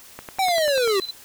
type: click train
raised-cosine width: 0.5 ms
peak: -19 dBFS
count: 8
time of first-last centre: 0.19-0.876 s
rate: 10.2 Hz
type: linear sweep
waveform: square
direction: down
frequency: 784 to 370 Hz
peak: -19 dBFS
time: 0.39-1 s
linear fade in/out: 2 ms
type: tone with tremolo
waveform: sine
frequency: 4036 Hz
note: B7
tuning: 37 cents sharp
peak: -26 dBFS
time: 0.42-1.11 s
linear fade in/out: 5 ms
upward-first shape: square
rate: 15 Hz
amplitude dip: 70%
effects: white hiss -46 dBFS RMS until 1.24 s